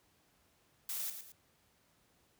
blue noise with echo, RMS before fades -39 dBFS, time 0.89-1.1 s, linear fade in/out 2 ms, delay 110 ms, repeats 2, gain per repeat -8 dB, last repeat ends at 1.32 s, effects pink hiss -71 dBFS RMS until 2.39 s + high-pass 60 Hz 12 dB/octave

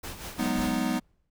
pink noise with tremolo, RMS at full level -37 dBFS, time 0.03-0.76 s, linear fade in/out 10 ms, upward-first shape sine, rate 5.4 Hz, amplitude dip 60%
square chord, G# minor seventh, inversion third, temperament equal, 185 / 207.7 / 246.9 / 311.1 Hz, F#3 / G#3 / B3 / D#4, 0 / 0 / 0 / 0 cents, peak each -34 / -33 / -29 / -33 dBFS, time 0.38-1 s, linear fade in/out 20 ms
brown noise with exponential decay, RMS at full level -35 dBFS, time 0.56-1.3 s, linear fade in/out 5 ms, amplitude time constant 160 ms
effects none

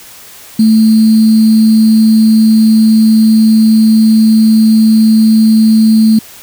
sine tone with sample-and-hold, 220 Hz, A3, in tune, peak -3 dBFS, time 0.59-6.19 s, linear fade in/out 5 ms, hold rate 4410 Hz, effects white hiss -34 dBFS RMS until 6.42 s

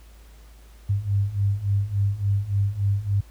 sine beating tone pair, 98.1 / 101.6 Hz, G2 / G#2, +2 / -38 cents, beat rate 3.5 Hz, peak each -25 / -22 dBFS, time 0.89-3.21 s, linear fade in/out 10 ms, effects added 54 Hz sine -45 dBFS peak until 3.3 s + pink hiss -56 dBFS RMS until 3.3 s

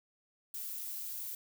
violet noise, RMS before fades -41 dBFS, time 0.54-1.35 s, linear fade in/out 2 ms, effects none

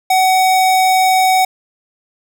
square tone, 751 Hz, F#5, 26 cents sharp, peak -10 dBFS, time 0.1-1.45 s, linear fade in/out 5 ms, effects none

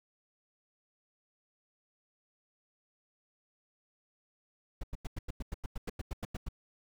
brown noise bursts, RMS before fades -36 dBFS, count 15, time 4.81-6.487 s, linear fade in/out 5 ms, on 25 ms, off 93 ms, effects none

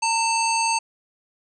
harmonic tone with a mistuned harmonic, 910 Hz, A#5, 42 cents flat, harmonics 1 / 3 / 5 / 7 / 9, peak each -21 / -26 / -28 / -29 / -31 dBFS, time 0.02-0.79 s, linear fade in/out 10 ms, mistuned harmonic 3, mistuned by -54 cents, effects none

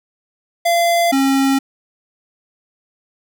square tone pair in turn, 685 / 271.2 Hz, F5 / C#4, -34 / -38 cents, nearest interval octave + major third, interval 1604 cents, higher first, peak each -13 dBFS, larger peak neither, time 0.65-1.12 / 1.12-1.59 s, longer neither, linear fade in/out 10 ms, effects none

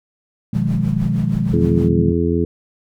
sine chord, F half-diminished seventh, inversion second, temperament equal with one note detuned, 123.47 / 155.56 / 178.08 / 207.7 Hz, Cb3 / Eb3 / F3 / Ab3, 0 / 0 / +34 / 0 cents, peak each -21 dBFS, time 0.53-2.12 s, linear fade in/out 5 ms
brown noise with tremolo, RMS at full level -29 dBFS, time 0.53-1.9 s, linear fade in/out 20 ms, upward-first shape sine, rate 6.4 Hz, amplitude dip 70%
harmonic tone, 84.8 Hz, E2, 50 cents sharp, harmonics 1 / 2 / 3 / 4 / 5, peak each -21 / -21 / -21 / -21 / -21 dBFS, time 1.53-2.45 s, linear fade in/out 5 ms
effects none

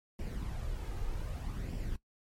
brown noise with flanger, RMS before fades -37 dBFS, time 0.19-1.96 s, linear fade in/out 2 ms, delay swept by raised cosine 0.38 to 2.48 ms, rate 0.64 Hz, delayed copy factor +0.5, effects noise-tail reverb RT60 0.1 s tail -18 dB re dry + MP3 64 kbps

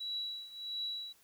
sine tone with tremolo, 3914 Hz, B7, 16 cents flat, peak -34 dBFS, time 0-1.13 s, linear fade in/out 10 ms, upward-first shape triangle, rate 1.5 Hz, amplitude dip 85%, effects white hiss -66 dBFS RMS until 1.23 s

